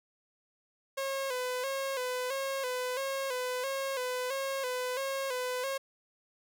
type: tone with vibrato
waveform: sawtooth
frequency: 522 Hz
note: C5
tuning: 4 cents flat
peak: -28 dBFS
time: 0.97-5.78 s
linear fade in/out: 10 ms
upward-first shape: square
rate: 1.5 Hz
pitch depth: 67 cents each way
effects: none